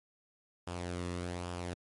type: tone with flanger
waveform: sawtooth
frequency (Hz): 88.2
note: F2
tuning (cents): +18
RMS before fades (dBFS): -39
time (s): 0.67-1.74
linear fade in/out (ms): 5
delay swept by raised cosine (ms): 0.48 to 1.32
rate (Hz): 1.2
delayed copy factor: -0.5
effects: MP3 48 kbps